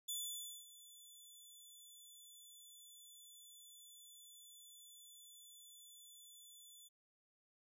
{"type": "tone with ADSR envelope", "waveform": "15% pulse", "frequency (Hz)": 3473, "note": "A7", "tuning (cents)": -23, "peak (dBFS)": -33, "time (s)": [0.08, 6.89], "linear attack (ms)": 11, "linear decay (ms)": 560, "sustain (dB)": -18, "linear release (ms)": 20, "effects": []}